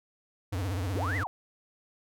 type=tone with vibrato; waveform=square; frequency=93.9 Hz; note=F#2; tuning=26 cents sharp; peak=-30 dBFS; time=0.52-1.24 s; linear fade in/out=10 ms; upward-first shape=triangle; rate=16 Hz; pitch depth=210 cents each way
type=linear two-way sweep; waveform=sine; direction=up then down; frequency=200 to 2086 to 684 Hz; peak=-31 dBFS; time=0.95-1.27 s; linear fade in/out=0 ms; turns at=1.17 s
effects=none